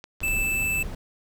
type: clicks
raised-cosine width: 0.2 ms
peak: -23 dBFS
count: 3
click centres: 0.041 / 0.205 / 0.282 s
type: noise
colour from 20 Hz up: brown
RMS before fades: -32 dBFS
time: 0.21-0.95 s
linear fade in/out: 5 ms
type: tone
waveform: square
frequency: 2637 Hz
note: E7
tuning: in tune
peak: -24 dBFS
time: 0.23-0.83 s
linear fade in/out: 5 ms
effects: none